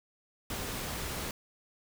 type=noise; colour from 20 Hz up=pink; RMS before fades=-37 dBFS; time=0.5-1.31 s; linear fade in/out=2 ms; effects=none